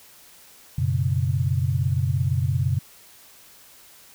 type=chord; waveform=sine; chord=F# suspended fourth; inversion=none; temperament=equal with one note detuned; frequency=92.5 / 121.14 / 138.59 Hz; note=F#2 / B2 / C#3; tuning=0 / -33 / 0 cents; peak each=-24 dBFS; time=0.78-2.79 s; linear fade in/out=5 ms; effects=white hiss -50 dBFS RMS until 4.14 s